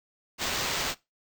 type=noise with sample-and-hold; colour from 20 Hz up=blue; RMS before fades=-30 dBFS; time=0.38-0.95 s; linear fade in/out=50 ms; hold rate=11025 Hz; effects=noise-tail reverb RT60 0.2 s tail -19 dB re dry